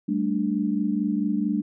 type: chord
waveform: sine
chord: G suspended second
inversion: none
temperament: just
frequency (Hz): 196 / 220.5 / 294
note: G3 / A3 / D4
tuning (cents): 0 / +4 / +2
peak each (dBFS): -26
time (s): 0.08-1.62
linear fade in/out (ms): 10
effects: none